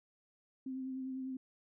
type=tone with vibrato; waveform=sine; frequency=261.6 Hz; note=C4; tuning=in tune; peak=-38 dBFS; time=0.66-1.37 s; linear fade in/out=5 ms; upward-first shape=sine; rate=10 Hz; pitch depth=21 cents each way; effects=none